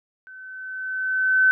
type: tone with level ramp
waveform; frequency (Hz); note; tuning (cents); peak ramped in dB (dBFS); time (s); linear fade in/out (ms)
sine; 1524; G6; -49; -40 to -12; 0.27-1.51; 0
effects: none